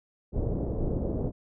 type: low-pass noise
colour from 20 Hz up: pink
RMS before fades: -29 dBFS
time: 0.32-1.32 s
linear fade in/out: 50 ms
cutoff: 540 Hz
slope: 24 dB/octave
effects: none